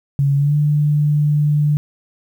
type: tone with pitch glide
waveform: sine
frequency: 140 to 148.32 Hz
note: C#3 to D3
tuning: +18 to +17 cents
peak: -12 dBFS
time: 0.19-1.77 s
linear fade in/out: 0 ms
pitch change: +99 cents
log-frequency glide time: 0.36-0.55 s
effects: 8-bit